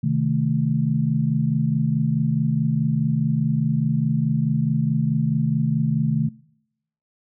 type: chord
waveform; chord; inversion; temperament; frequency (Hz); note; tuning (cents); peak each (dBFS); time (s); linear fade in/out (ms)
sine; A diminished; first; equal; 130.81 / 155.56 / 220; C3 / Eb3 / A3; 0 / 0 / 0; -23 / -21 / -24; 0.03-6.29; 10
effects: noise-tail reverb RT60 0.8 s tail -24 dB re dry